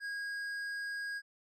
sine tone with tanh clipping, 1638 Hz, G#6, 24 cents flat, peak -38 dBFS, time 0-1.22 s, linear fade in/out 50 ms, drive 9 dB, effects none

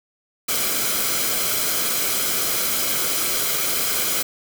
white noise with comb filter, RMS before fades -22 dBFS, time 0.48-4.23 s, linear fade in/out 10 ms, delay 1.1 ms, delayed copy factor -0.55, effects none

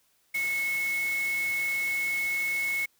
sine tone in noise, 2191 Hz, C#7, 21 cents flat, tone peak -26 dBFS, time 0.34-2.86 s, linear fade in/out 10 ms, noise white, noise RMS -40 dBFS, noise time 0.34-2.86 s, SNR +11 dB, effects white hiss -68 dBFS RMS until 2.99 s

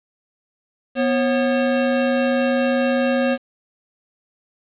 square tone pair together, 245.8 / 541.7 Hz, B3 / C#5, -8 / -40 cents, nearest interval octave + major second, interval 1368 cents, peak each -20 dBFS, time 0.95-3.38 s, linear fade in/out 50 ms, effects resampled to 8000 Hz + 7-bit

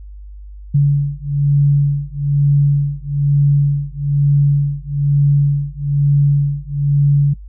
sine beating tone pair, 142.1 / 143.2 Hz, C#3 / D3, +43 / -43 cents, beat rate 1.1 Hz, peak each -14 dBFS, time 0.74-7.34 s, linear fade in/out 10 ms, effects noise-tail reverb RT60 0.1 s tail -21 dB re dry + added 50 Hz sine -31 dBFS peak until 7.48 s

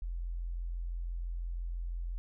sine tone, 42.99 Hz, F1, 27 cents flat, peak -34 dBFS, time 0.02-2.18 s, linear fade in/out 0 ms, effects none

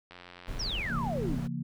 click train, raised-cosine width 0.3 ms, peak -31 dBFS, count 71, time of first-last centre 0.11-0.897 s, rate 88.9 Hz
brown noise, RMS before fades -37 dBFS, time 0.47-1.48 s, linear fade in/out 20 ms
sine exponential sweep, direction down, 5920 to 218.9 Hz, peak -32 dBFS, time 0.59-1.39 s, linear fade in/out 10 ms
sine chord, Bb minor, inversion first, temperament equal with one note detuned, 138.59 / 171.81 / 233.1 Hz, Db3 / F3 / Bb3, 0 / -28 / 0 cents, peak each -36 dBFS, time 0.89-1.63 s, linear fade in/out 10 ms
effects none

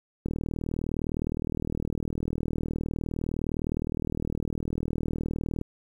click train, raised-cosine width 3 ms, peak -17 dBFS, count 213, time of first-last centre 0.26-5.614 s, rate 39.6 Hz, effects 9-bit

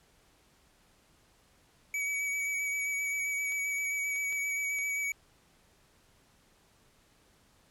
square tone with vibrato, 2272 Hz, C#7, 42 cents sharp, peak -31 dBFS, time 1.94-5.12 s, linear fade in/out 2 ms, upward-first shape sine, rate 7.6 Hz, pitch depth 18 cents each way
clicks, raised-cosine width 0.2 ms, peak -33 / -41 / -34 / -32 / -34 dBFS, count 5, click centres 3.522 / 3.782 / 4.161 / 4.326 / 4.787 s
effects pink hiss -65 dBFS RMS until 7.7 s + low-pass 12000 Hz 12 dB/octave

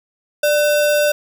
sine tone with sample-and-hold, 592 Hz, D5, 14 cents sharp, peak -12 dBFS, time 0.43-1.12 s, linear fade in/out 5 ms, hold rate 2100 Hz, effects none

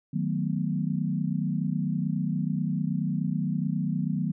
sine chord, B dominant seventh, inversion first, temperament equal, 155.56 / 185 / 220 / 246.9 Hz, D#3 / F#3 / A3 / B3, 0 / 0 / 0 / 0 cents, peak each -29 / -29 / -33 / -33 dBFS, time 0.13-4.32 s, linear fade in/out 10 ms, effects none

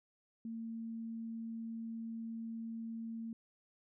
sine tone, 227.1 Hz, A#3, 45 cents flat, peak -40 dBFS, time 0.45-3.33 s, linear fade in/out 2 ms, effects none

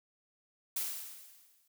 blue noise with exponential decay, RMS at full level -33 dBFS, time 0.76-1.68 s, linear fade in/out 5 ms, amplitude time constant 200 ms, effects none

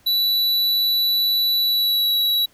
square tone with pitch glide, 3951 to 3908 Hz, B7 to B7, 0 to -19 cents, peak -17 dBFS, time 0.06-2.46 s, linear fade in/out 10 ms, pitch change -19 cents, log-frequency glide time 1.57-2.17 s, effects pink hiss -56 dBFS RMS until 2.53 s

